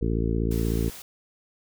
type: harmonic tone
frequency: 56.3 Hz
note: A1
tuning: 40 cents sharp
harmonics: 1 / 2 / 3 / 4 / 5 / 6 / 7 / 8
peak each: -26 / -29 / -31 / -32 / -33 / -34 / -34 / -35 dBFS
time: 0.01-0.9 s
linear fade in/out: 10 ms
type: noise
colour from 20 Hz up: white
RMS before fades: -42 dBFS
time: 0.51-1.02 s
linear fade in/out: 2 ms
effects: none